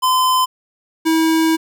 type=tone pair in turn; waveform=square; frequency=1024 / 322.5 Hz; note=C6 / E4; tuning=-38 / -38 cents; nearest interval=octave + minor sixth; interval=2000 cents; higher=first; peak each=-13 dBFS; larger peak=neither; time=0.02-0.46 / 1.05-1.57 s; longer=second; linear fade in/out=20 ms; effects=none